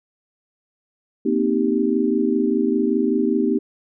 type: chord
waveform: sine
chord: C minor seventh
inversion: third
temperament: equal with one note detuned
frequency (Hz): 233.1 / 258.2 / 311.1 / 392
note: Bb3 / C4 / Eb4 / G4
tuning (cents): 0 / -23 / 0 / 0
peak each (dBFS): -22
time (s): 1.25-3.59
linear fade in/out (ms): 10
effects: none